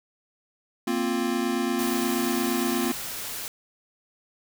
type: chord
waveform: square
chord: Bb suspended second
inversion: none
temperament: equal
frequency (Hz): 233.1 / 261.6 / 349.2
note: Bb3 / C4 / F4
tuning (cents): 0 / 0 / 0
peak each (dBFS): -29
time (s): 0.87-2.92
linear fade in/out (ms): 5
type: noise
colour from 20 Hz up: white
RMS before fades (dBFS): -34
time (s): 1.79-3.48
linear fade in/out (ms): 0
effects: none